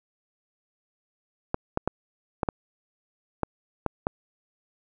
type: clicks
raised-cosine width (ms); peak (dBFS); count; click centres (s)
1; -10; 8; 1.544 / 1.774 / 1.876 / 2.432 / 2.488 / 3.433 / 3.863 / 4.069
effects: none